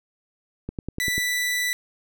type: click train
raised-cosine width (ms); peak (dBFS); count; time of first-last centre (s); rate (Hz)
3; -17; 6; 0.69-1.18; 10.2
type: tone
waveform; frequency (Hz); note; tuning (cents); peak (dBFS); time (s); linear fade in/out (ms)
sawtooth; 1975.5; B6; 0; -19; 1-1.73; 0
effects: none